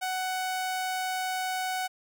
sawtooth tone, 745 Hz, F#5, 12 cents sharp, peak -25 dBFS, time 0.01-1.88 s, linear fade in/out 20 ms, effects none

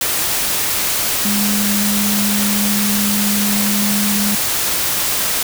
sine tone in noise, 205.2 Hz, G#3, 21 cents flat, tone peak -17 dBFS, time 1.25-4.35 s, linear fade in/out 2 ms, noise white, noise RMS -18 dBFS, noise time 0.01-5.43 s, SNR -2 dB, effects none

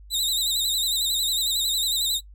sawtooth tone with vibrato, 3836 Hz, A#7, 49 cents sharp, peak -19 dBFS, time 0.1-2.21 s, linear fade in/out 50 ms, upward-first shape sine, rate 11 Hz, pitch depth 89 cents each way, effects noise-tail reverb RT60 0.1 s tail -22 dB re dry + added 50 Hz sine -43 dBFS peak until 2.34 s

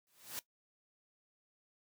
white noise with exponential growth, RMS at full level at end -39 dBFS, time 0.07-0.39 s, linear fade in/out 0 ms, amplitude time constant 69 ms, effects noise-tail reverb RT60 0.1 s tail -17 dB re dry + high-pass 80 Hz 12 dB/octave

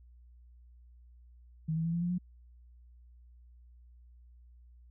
sine tone with pitch steps, 158.7 / 162.6 / 166.59 / 170.68 / 174.87 / 179.17 Hz, D#3 / E3 / E3 / F3 / F3 / F3, +35 / -23 / +19 / -39 / +3 / +45 cents, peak -29 dBFS, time 1.68-2.184 s, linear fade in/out 10 ms, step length 84 ms, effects added 60 Hz sine -54 dBFS peak until 4.9 s

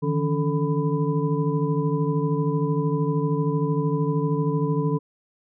sine tone cluster, 150.2 / 163.2 / 281.8 / 440 / 998 Hz, D3 / E3 / C#4 / A4 / B5, +39 / -17 / +29 / 0 / +18 cents, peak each -24 / -26 / -28 / -27 / -33 dBFS, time 0.02-4.99 s, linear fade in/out 20 ms, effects none

